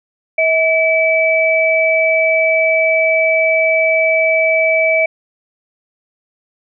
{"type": "tone pair together", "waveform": "sine", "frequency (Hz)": [643.6, 2300], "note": ["E5", "D7"], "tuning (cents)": [-42, -37], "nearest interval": "octave + minor seventh", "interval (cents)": 2205, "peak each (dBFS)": -13, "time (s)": [0.38, 5.06], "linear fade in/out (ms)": 5, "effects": []}